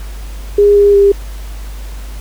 sine tone with pitch steps, 408.7 / 405.9 / 400 Hz, G#4 / G#4 / G4, -28 / -40 / +35 cents, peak -4 dBFS, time 0.58-1.12 s, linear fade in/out 5 ms, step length 180 ms, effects added 50 Hz sine -23 dBFS peak until 2.2 s + pink hiss -37 dBFS RMS until 2.2 s

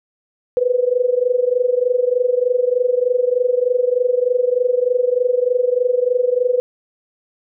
sine tone with amplitude modulation, 496.3 Hz, B4, 8 cents sharp, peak -10 dBFS, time 0.57-6.6 s, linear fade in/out 0 ms, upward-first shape sine, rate 23.3 Hz, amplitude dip 85%, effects none

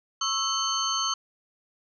sine tone cluster, 1091 / 1318 / 3048 / 4388 / 6300 Hz, C#6 / E6 / G7 / C#8 / G8, -28 / -1 / -49 / -18 / +8 cents, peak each -31 dBFS, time 0.21-1.14 s, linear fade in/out 5 ms, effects none

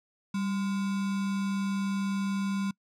sine tone with sample-and-hold, 196 Hz, G3, in tune, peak -27 dBFS, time 0.34-2.71 s, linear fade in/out 5 ms, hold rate 1225 Hz, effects noise-tail reverb RT60 0.1 s tail -25 dB re dry + low-pass 8000 Hz 12 dB/octave

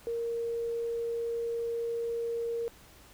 sine tone, 465.6 Hz, A#4, 2 cents flat, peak -30 dBFS, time 0.07-2.68 s, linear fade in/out 0 ms, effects added 50 Hz sine -65 dBFS peak until 3.13 s + pink hiss -56 dBFS RMS until 3.13 s

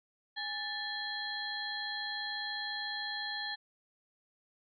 harmonic tone with a mistuned harmonic, 826 Hz, G#5, 10 cents flat, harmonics 1 / 2 / 4 / 5, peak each -44 / -39 / -43 / -40 dBFS, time 0.36-3.56 s, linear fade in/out 20 ms, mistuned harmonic 2, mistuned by +110 cents, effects none

